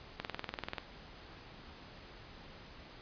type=click train; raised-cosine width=0.3 ms; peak=-21 dBFS; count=13; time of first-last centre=0.2-0.783 s; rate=20.6 Hz; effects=pink hiss -53 dBFS RMS until 3.01 s + resampled to 11025 Hz